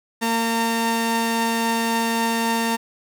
sawtooth tone pair together, 229.2 / 913.1 Hz, A#3 / A#5, -29 / -36 cents, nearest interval 2 octaves, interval 2393 cents, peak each -18 / -19 dBFS, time 0.21-2.77 s, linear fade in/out 20 ms, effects none

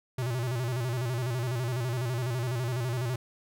square tone with vibrato, 122.8 Hz, B2, 9 cents flat, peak -29 dBFS, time 0.18-3.16 s, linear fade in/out 5 ms, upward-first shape square, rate 12 Hz, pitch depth 92 cents each way, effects none

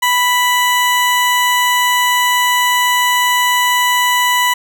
20% pulse tone, 987.8 Hz, B5, in tune, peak -6 dBFS, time 0.02-4.54 s, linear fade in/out 10 ms, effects none

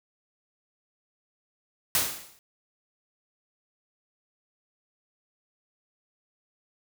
white noise with exponential decay, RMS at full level -21 dBFS, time 1.95-2.39 s, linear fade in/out 1 ms, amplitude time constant 95 ms, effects none

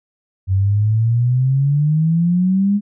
sine exponential sweep, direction up, 93.4 to 207.7 Hz, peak -12 dBFS, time 0.47-2.81 s, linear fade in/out 50 ms, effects none

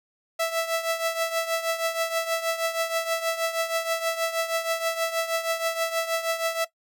sawtooth tone with tremolo, 659.3 Hz, E5, in tune, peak -17 dBFS, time 0.39-6.65 s, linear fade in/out 10 ms, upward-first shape triangle, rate 6.3 Hz, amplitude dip 75%, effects noise-tail reverb RT60 0.1 s tail -17 dB re dry

